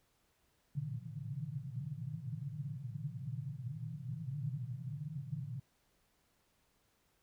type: band-pass noise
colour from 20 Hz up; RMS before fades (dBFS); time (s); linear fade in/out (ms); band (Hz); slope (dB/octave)
white; -42; 0.75-5.6; 5; 110 to 160; 96
effects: pink hiss -75 dBFS RMS until 7.22 s